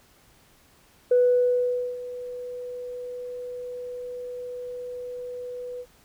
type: tone with ADSR envelope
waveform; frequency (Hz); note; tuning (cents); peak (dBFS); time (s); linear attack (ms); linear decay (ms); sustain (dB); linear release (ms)
sine; 493.9; B4; 0; -14; 1.11-5.86; 6; 850; -18; 58
effects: tanh soft clip ceiling -11 dBFS + pink hiss -58 dBFS RMS until 6.04 s